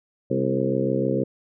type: harmonic tone with a mistuned harmonic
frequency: 66.5 Hz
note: C2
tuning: 29 cents sharp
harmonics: 2 / 3 / 4 / 5 / 6 / 7 / 8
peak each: -28 / -28 / -28 / -28 / -28 / -28 / -28 dBFS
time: 0.3-1.24 s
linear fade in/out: 10 ms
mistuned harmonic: 4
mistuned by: -42 cents
effects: none